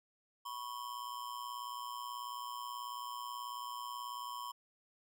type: ring-modulated tone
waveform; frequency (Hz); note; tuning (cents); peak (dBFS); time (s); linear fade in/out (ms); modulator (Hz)
square; 1039; C6; -12; -39; 0.45-4.52; 10; 59.2
effects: none